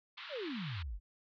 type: band-pass noise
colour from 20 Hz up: white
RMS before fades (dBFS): -48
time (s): 0.17-0.83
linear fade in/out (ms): 10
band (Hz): 930 to 4000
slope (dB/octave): 48
type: exponential sweep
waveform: sine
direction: down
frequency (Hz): 659.3 to 41.2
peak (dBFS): -38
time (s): 0.29-1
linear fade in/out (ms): 50
effects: none